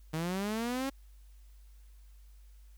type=linear sweep; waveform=sawtooth; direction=up; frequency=153.7 to 275.5 Hz; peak=-28 dBFS; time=0.13-0.9 s; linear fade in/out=10 ms; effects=added 50 Hz sine -52 dBFS peak until 2.77 s + white hiss -70 dBFS RMS until 2.77 s